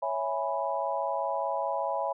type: chord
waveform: sine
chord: C# minor seventh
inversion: none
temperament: equal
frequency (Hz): 554.4 / 659.3 / 830.6 / 987.8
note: C#5 / E5 / G#5 / B5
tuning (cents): 0 / 0 / 0 / 0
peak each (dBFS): -33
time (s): 0.02-2.13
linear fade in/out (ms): 10
effects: none